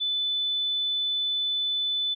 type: tone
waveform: sine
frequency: 3500 Hz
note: A7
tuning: 10 cents flat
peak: -24 dBFS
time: 0-2.15 s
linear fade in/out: 20 ms
effects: none